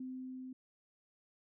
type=tone with level ramp; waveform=sine; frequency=257.6 Hz; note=C4; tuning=27 cents flat; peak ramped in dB=-40 to -44 dBFS; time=0-0.53 s; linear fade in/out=5 ms; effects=none